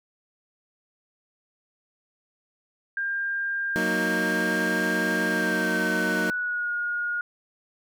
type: tone with pitch glide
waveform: sine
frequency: 1600 to 1433.7 Hz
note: G6 to F6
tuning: +35 to +45 cents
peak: -25 dBFS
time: 2.97-7.21 s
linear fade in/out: 2 ms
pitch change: -190 cents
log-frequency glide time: 5.28-6.72 s
type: chord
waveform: 25% pulse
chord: D# minor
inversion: first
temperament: equal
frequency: 185 / 233.1 / 311.1 Hz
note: F#3 / A#3 / D#4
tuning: 0 / 0 / 0 cents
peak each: -26 dBFS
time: 3.76-6.3 s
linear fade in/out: 0 ms
effects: none